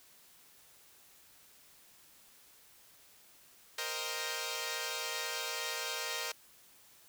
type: chord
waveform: 5% pulse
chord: C minor seventh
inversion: third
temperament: equal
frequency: 466.2 / 523.3 / 622.3 / 784 Hz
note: Bb4 / C5 / Eb5 / G5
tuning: 0 / 0 / 0 / 0 cents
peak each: -28 / -30 / -30 / -34 dBFS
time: 3.78-6.32 s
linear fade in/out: 5 ms
effects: white hiss -61 dBFS RMS until 7.08 s